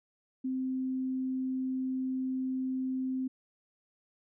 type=tone; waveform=sine; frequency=260 Hz; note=C4; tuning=11 cents flat; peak=-30 dBFS; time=0.44-3.28 s; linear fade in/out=10 ms; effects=none